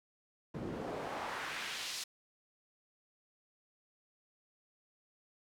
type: noise with band-pass filter sweep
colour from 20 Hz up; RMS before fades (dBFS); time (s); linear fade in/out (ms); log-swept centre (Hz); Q
pink; -41; 0.54-2.04; 5; 220 to 5700; 1.1
effects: none